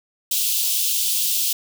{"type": "high-pass noise", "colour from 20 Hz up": "white", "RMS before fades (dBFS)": -21, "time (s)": [0.31, 1.53], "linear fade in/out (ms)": 5, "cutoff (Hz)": 2800, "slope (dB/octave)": 48, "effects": []}